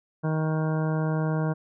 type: harmonic tone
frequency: 157.1 Hz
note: D#3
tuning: 17 cents sharp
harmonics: 1 / 2 / 3 / 4 / 5 / 6 / 7 / 9 / 10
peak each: -24 / -33 / -34 / -35 / -40 / -40 / -41 / -41 / -45 dBFS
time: 0.23-1.54 s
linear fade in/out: 20 ms
effects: none